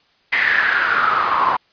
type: noise with band-pass filter sweep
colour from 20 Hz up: pink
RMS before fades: -17 dBFS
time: 0.32-1.57 s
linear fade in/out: 10 ms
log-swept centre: 2000 to 1000 Hz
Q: 7.8
effects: white hiss -58 dBFS RMS until 1.72 s + resampled to 11025 Hz